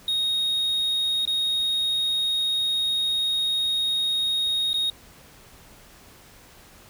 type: tone with dropouts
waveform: triangle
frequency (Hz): 3737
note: A#7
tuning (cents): +4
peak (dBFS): -20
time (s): 0.08-4.9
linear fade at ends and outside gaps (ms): 2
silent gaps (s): 1.253-1.275 / 4.732-4.741
effects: pink hiss -50 dBFS RMS until 6.89 s